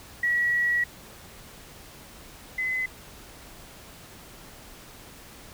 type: tone pair in turn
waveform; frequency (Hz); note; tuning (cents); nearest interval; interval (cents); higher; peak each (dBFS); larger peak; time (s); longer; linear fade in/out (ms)
sine; 1926 / 2029; B6 / B6; -44 / +46; minor second; 90; second; -21 / -25; first; 0.23-0.84 / 2.58-2.86; first; 5
effects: pink hiss -47 dBFS RMS until 5.53 s